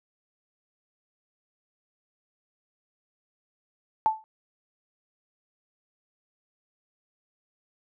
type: tone with exponential decay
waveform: sine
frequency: 875 Hz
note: A5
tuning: 10 cents flat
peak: -15 dBFS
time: 4.06-4.24 s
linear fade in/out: 0 ms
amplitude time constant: 38 ms
effects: none